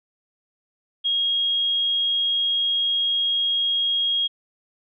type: tone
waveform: sine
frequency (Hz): 3272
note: G#7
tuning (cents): -26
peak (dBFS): -19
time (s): 1.04-4.28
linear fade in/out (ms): 20
effects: none